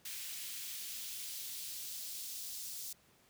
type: noise with high-pass filter sweep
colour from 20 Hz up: white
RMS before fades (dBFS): -44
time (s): 0.05-2.93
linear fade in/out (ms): 5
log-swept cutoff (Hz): 2400 to 5000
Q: 1.1
effects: pink hiss -67 dBFS RMS until 3.29 s + high-pass 80 Hz 12 dB/octave